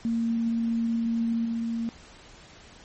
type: tone with level steps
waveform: sine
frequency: 230 Hz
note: A#3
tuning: 23 cents flat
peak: -23 / -26 dBFS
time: 0.05-1.89 s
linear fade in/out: 0 ms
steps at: 1.45 s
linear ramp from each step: 5 ms
effects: pink hiss -50 dBFS RMS until 2.84 s + MP3 32 kbps